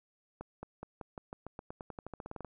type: accelerating click train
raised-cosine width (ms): 1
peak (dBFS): -28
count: 20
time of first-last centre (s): 0.41-2.447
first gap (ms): 220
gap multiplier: 0.91
effects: none